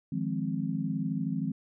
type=chord; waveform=sine; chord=F minor seventh; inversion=third; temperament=equal; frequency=155.56 / 174.61 / 207.7 / 261.6 Hz; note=Eb3 / F3 / Ab3 / C4; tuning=0 / 0 / 0 / 0 cents; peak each=-34 dBFS; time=0.12-1.52 s; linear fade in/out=5 ms; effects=none